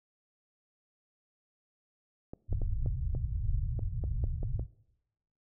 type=clicks; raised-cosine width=2 ms; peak=-28 dBFS; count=10; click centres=2.335 / 2.528 / 2.618 / 2.861 / 3.15 / 3.792 / 4.039 / 4.24 / 4.431 / 4.595 s
type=low-pass noise; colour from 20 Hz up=pink; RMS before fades=-32 dBFS; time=2.48-4.67 s; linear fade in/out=50 ms; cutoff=130 Hz; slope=48 dB/octave
effects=noise-tail reverb RT60 0.9 s tail -22 dB re dry